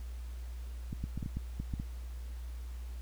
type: clicks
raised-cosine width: 5 ms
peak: -24 dBFS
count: 9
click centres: 0.929 / 1.04 / 1.176 / 1.228 / 1.261 / 1.37 / 1.6 / 1.738 / 1.799 s
effects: added 60 Hz sine -39 dBFS peak until 3.01 s + pink hiss -59 dBFS RMS until 3.01 s